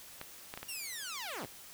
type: clicks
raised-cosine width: 0.3 ms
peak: -25 dBFS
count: 4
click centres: 0.214 / 0.539 / 0.575 / 0.63 s
type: linear sweep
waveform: 10% pulse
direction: down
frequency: 2852 to 76.9 Hz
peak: -31 dBFS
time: 0.68-1.46 s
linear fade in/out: 10 ms
effects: white hiss -52 dBFS RMS until 1.73 s